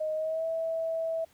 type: tone with pitch glide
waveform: sine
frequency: 622.3 to 652.9 Hz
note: D#5 to E5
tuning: 0 to -17 cents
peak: -28 dBFS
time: 0-1.25 s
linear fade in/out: 10 ms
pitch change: +83 cents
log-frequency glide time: 0.14-0.46 s
effects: pink hiss -63 dBFS RMS until 1.33 s + high-pass 60 Hz 12 dB/octave